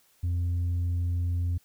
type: tone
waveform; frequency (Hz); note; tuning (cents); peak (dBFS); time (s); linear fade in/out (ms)
sine; 87.31; F2; 0; -22; 0.23-1.58; 10
effects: tanh soft clip ceiling -24 dBFS + white hiss -64 dBFS RMS until 1.64 s